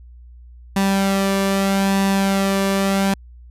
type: tone with flanger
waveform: sawtooth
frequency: 195.5 Hz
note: G3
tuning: 4 cents flat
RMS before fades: -18 dBFS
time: 0.76-3.14 s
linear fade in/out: 5 ms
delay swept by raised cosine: 1.1 to 1.76 ms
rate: 0.79 Hz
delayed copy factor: +0.5
effects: added 60 Hz sine -39 dBFS peak until 3.5 s + resampled to 32000 Hz